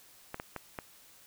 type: clicks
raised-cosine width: 0.5 ms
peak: -22 dBFS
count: 4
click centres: 0.344 / 0.399 / 0.563 / 0.788 s
effects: white hiss -58 dBFS RMS until 1.26 s